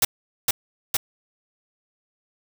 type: noise with echo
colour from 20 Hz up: white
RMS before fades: -17 dBFS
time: 0.02-0.05 s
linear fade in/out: 5 ms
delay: 460 ms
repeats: 2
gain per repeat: -2 dB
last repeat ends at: 0.97 s
effects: none